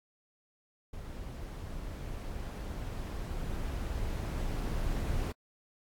brown noise with level ramp, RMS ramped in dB -42 to -32 dBFS, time 0.93-5.32 s, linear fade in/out 5 ms, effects AAC 64 kbps

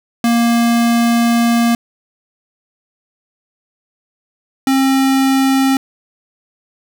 square tone pair in turn, 234.3 / 267.8 Hz, A#3 / C4, +9 / +40 cents, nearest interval major second, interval 231 cents, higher second, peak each -11 dBFS, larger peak neither, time 0.24-1.75 / 4.67-5.77 s, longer first, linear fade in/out 2 ms, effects none

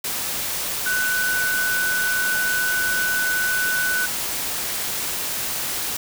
sine tone in noise, 1494 Hz, F#6, 16 cents sharp, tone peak -20 dBFS, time 0.86-4.06 s, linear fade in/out 5 ms, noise white, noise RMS -26 dBFS, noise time 0.04-5.97 s, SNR +3 dB, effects none

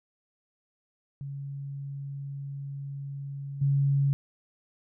sine tone with level steps, 139.5 Hz, C#3, 11 cents sharp, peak -34 / -21 dBFS, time 1.21-4.13 s, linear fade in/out 0 ms, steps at 3.61 s, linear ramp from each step 10 ms, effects none

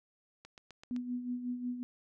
click train, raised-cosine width 0.2 ms, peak -33 dBFS, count 5, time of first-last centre 0.45-0.963 s, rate 7.79 Hz
sine tone with tremolo, 246.5 Hz, B3, 3 cents flat, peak -32 dBFS, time 0.91-1.83 s, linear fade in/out 0 ms, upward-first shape sine, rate 5.5 Hz, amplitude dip 60%
effects none

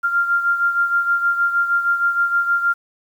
sine beating tone pair, 1391 / 1397.4 Hz, F6 / F6, -7 / +1 cents, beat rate 6.4 Hz, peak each -16 / -23 dBFS, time 0.03-2.74 s, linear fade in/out 20 ms, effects 8-bit

